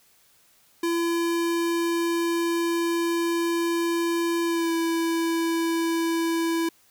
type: tone with pitch glide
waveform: square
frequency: 338.2 to 331.6 Hz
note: E4 to E4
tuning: +44 to +10 cents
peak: -23 dBFS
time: 0.83-6.69 s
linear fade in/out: 5 ms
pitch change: -34 cents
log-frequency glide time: 4.45-4.72 s
effects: white hiss -60 dBFS RMS until 6.9 s